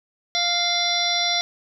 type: harmonic tone with a mistuned harmonic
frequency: 698.5 Hz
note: F5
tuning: in tune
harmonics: 1 / 2 / 3 / 5 / 6 / 7 / 8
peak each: -27 / -35 / -27 / -24 / -26 / -32 / -27 dBFS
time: 0.35-1.41 s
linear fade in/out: 0 ms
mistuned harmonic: 6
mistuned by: -55 cents
effects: none